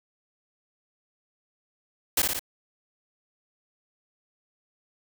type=noise with echo; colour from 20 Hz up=white; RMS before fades=-22 dBFS; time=2.17-2.22 s; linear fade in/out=5 ms; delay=58 ms; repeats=3; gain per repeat=-3 dB; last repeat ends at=2.394 s; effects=none